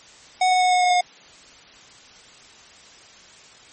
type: tone with pitch steps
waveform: square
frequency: 740 / 735.7 / 731.5 / 727.3 / 723.1 / 718.9 Hz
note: F#5 / F#5 / F#5 / F#5 / F#5 / F5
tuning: 0 / -10 / -20 / -30 / -40 / +50 cents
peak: -16 dBFS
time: 0.41-1.01 s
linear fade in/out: 5 ms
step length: 100 ms
effects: white hiss -47 dBFS RMS until 3.72 s + MP3 32 kbps